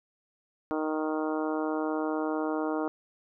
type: harmonic tone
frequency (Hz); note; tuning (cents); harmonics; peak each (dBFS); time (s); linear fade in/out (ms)
155.56; D#3; 0; 2 / 3 / 4 / 5 / 6 / 7 / 8 / 9; -30 / -34 / -36 / -38 / -40 / -41 / -42 / -43; 0.71-2.88; 0
effects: none